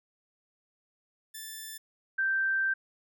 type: tone pair in turn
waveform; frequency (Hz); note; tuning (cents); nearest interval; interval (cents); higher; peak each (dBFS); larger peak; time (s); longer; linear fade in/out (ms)
5% pulse / sine; 1760 / 1565.1; A6 / G6; 0 / -3; major second; 203; first; -29 / -25; second; 1.34-1.78 / 2.18-2.74; second; 10
effects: none